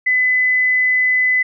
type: tone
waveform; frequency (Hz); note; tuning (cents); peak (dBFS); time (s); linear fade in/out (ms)
sine; 2010; B6; +30; -12; 0.06-1.43; 10
effects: none